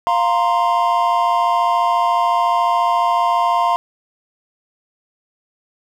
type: chord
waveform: triangle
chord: F suspended fourth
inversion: none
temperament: equal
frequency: 698.5 / 932.3 / 1046.5 Hz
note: F5 / Bb5 / C6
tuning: 0 / 0 / 0 cents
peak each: -16 dBFS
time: 0.07-3.76 s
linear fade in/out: 0 ms
effects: none